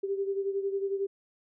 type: beating tone pair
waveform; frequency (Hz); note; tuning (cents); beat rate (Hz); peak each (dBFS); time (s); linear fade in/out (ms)
sine; 392 / 403; G4 / G4; 0 / +48; 11; -29 / -35; 0.03-1.07; 10
effects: none